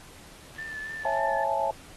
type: click train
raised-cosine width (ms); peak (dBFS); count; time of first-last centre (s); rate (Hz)
0.2; -32; 51; 0.55-1.189; 78.3
type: tone with vibrato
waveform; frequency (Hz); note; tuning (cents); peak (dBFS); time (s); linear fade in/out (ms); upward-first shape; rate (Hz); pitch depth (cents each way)
sine; 1760; A6; 0; -34; 0.58-1.44; 5; sine; 3.5; 28
type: chord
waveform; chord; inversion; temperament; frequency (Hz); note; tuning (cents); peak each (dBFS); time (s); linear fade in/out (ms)
sine; A major seventh; first; equal with one note detuned; 548.6 / 659.3 / 830.6 / 880; C#5 / E5 / G#5 / A5; -18 / 0 / 0 / 0; -31 / -30 / -30 / -28; 1.05-1.71; 2
effects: pink hiss -50 dBFS RMS until 1.96 s + AAC 32 kbps